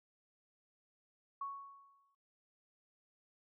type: tone with exponential decay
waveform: sine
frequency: 1110 Hz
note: C#6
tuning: 2 cents sharp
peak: -37 dBFS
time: 1.41-2.15 s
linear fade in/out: 5 ms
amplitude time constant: 160 ms
effects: noise-tail reverb RT60 0.2 s tail -23 dB re dry